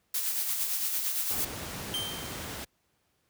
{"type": "noise with tremolo", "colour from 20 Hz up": "blue", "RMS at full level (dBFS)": -29, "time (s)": [0.14, 1.45], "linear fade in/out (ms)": 5, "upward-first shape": "sine", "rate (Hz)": 8.8, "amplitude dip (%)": 40}
{"type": "noise", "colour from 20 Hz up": "pink", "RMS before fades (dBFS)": -38, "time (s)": [1.3, 2.65], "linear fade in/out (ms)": 10}
{"type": "tone with exponential decay", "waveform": "45% pulse", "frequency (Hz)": 3136, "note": "G7", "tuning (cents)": 0, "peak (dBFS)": -28, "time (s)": [1.94, 2.63], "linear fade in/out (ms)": 0, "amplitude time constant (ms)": 150}
{"effects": ["pink hiss -73 dBFS RMS until 3.29 s", "high-pass 60 Hz 12 dB/octave"]}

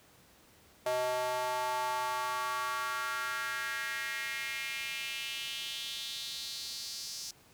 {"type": "tone with high-pass filter sweep", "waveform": "square", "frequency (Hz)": 125.9, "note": "B2", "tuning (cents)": 34, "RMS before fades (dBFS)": -36, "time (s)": [0.86, 7.31], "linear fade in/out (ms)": 2, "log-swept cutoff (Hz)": [630, 5400], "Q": 3.5, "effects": ["pink hiss -61 dBFS RMS until 7.53 s", "high-pass 60 Hz 12 dB/octave"]}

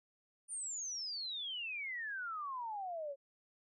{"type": "exponential sweep", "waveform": "sine", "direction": "down", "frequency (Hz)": [9397, 540], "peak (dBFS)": -39, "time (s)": [0.48, 3.16], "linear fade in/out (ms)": 50, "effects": []}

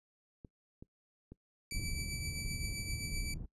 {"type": "clicks", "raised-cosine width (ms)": 3, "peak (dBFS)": -36, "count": 5, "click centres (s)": [0.448, 0.825, 1.32, 1.723, 1.796]}
{"type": "tone with tremolo", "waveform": "15% pulse", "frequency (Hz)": 2310, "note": "D7", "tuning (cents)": -29, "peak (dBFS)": -32, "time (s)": [1.71, 3.34], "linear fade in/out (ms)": 2, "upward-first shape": "triangle", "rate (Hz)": 7.7, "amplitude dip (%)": 50}
{"type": "low-pass noise", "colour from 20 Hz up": "pink", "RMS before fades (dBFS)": -40, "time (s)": [1.74, 3.46], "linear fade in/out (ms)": 10, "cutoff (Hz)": 160, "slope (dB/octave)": 12}
{"effects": ["noise-tail reverb RT60 0.1 s tail -22 dB re dry", "resampled to 32000 Hz"]}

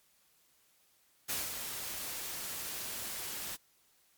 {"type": "noise with ADSR envelope", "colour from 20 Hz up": "white", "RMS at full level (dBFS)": -34, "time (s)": [1.28, 3.57], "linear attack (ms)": 22, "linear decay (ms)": 190, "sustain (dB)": -6, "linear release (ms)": 27, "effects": ["white hiss -69 dBFS RMS until 4.17 s", "MP3 96 kbps"]}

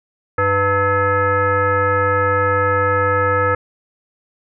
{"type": "tone with frequency modulation", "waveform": "sine", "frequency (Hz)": 898, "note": "A5", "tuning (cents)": 35, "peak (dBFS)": -13, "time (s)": [0.38, 3.55], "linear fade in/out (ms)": 5, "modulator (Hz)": 400, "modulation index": 2, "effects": []}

